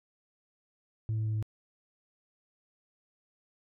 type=tone with pitch steps; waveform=sine; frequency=110 / 109.3 / 108.61 / 107.92 Hz; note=A2 / A2 / A2 / A2; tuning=0 / -11 / -22 / -33 cents; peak=-26 dBFS; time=1.09-1.426 s; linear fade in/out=0 ms; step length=84 ms; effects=tanh soft clip ceiling -27 dBFS